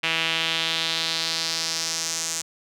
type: tone with band-pass filter sweep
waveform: sawtooth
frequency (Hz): 163.3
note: E3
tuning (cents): -16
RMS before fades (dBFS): -26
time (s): 0.03-2.42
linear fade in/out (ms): 10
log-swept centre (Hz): 2700 to 6900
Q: 2.7
effects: none